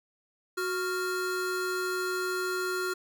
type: tone pair together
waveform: square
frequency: 368.3 / 1396.9 Hz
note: F#4 / F6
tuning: -8 / 0 cents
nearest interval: octave + major seventh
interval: 2308 cents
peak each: -32 / -33 dBFS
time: 0.57-2.94 s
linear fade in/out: 10 ms
effects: none